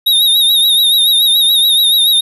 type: tone with vibrato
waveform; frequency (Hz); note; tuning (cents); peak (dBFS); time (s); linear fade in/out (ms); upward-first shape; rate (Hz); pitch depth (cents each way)
square; 3747; A#7; +8; -8; 0.06-2.21; 10; triangle; 7; 78
effects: none